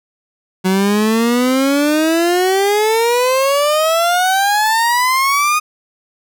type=exponential sweep; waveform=30% pulse; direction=up; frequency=184.6 to 1244.5 Hz; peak=-9 dBFS; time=0.64-5.6 s; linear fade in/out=20 ms; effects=none